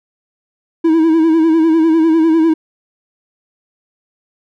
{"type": "tone with vibrato", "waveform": "triangle", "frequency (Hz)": 323.3, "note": "E4", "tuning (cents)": -34, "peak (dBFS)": -6, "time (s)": [0.84, 2.54], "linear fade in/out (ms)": 10, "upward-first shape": "sine", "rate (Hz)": 10, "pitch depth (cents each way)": 55, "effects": []}